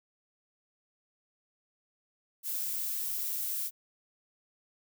violet noise, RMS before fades -34 dBFS, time 2.43-3.71 s, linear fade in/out 50 ms, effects none

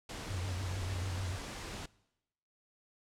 pink noise, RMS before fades -43 dBFS, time 0.09-1.86 s, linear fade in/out 5 ms
sine tone with vibrato, 92.5 Hz, F#2, in tune, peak -35 dBFS, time 0.29-1.37 s, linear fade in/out 20 ms, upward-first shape square, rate 6.8 Hz, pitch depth 70 cents each way
effects noise-tail reverb RT60 0.9 s tail -22 dB re dry + low-pass 8000 Hz 12 dB/octave

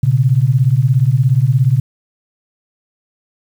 sine beating tone pair, 120.6 / 137.6 Hz, B2 / C#3, -41 / -12 cents, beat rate 17 Hz, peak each -12 dBFS, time 0.03-1.8 s, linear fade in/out 5 ms, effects 7-bit

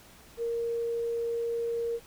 sine tone, 466.2 Hz, A#4, in tune, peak -28 dBFS, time 0.37-2 s, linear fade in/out 50 ms, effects pink hiss -54 dBFS RMS until 2.06 s

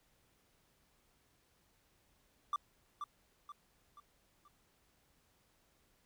triangle tone with echo, 1174.7 Hz, D6, in tune, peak -30 dBFS, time 2.53-2.56 s, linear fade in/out 2 ms, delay 480 ms, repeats 4, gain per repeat -7 dB, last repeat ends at 4.48 s, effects pink hiss -73 dBFS RMS until 6.05 s

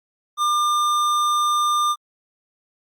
sine tone with tanh clipping, 1200 Hz, D6, 37 cents sharp, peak -19 dBFS, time 0.37-1.96 s, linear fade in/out 50 ms, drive 17 dB, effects Opus 48 kbps

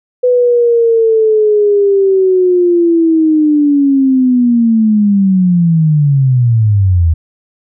sine linear sweep, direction down, 500 to 78.5 Hz, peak -6 dBFS, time 0.23-7.14 s, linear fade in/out 10 ms, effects none

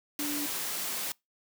sine tone in noise, 293.1 Hz, D4, 3 cents flat, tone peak -33 dBFS, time 0.19-0.46 s, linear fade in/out 2 ms, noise white, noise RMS -34 dBFS, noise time 0.19-1.12 s, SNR -2 dB, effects noise-tail reverb RT60 0.2 s tail -25 dB re dry + high-pass 150 Hz 12 dB/octave

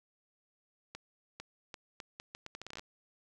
accelerating click train, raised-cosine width 0.2 ms, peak -26 dBFS, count 16, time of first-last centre 0.95-2.794 s, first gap 450 ms, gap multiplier 0.76, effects none

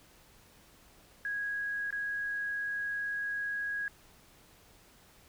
sine tone with dropouts, 1653 Hz, G#6, 9 cents flat, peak -32 dBFS, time 1.25-3.88 s, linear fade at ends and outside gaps 1 ms, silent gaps 1.906-1.926 s, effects pink hiss -60 dBFS RMS until 5.28 s

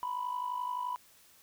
sine tone with amplitude modulation, 989 Hz, B5, 2 cents sharp, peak -28 dBFS, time 0.03-0.96 s, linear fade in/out 0 ms, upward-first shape sine, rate 51.6 Hz, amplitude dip 75%, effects tanh soft clip ceiling -28 dBFS + white hiss -61 dBFS RMS until 1.42 s

